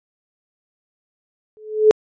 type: tone with exponential growth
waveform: sine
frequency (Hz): 430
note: A4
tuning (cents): -40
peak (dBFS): -4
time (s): 1.57-1.91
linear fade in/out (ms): 0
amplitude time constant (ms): 73
effects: resampled to 16000 Hz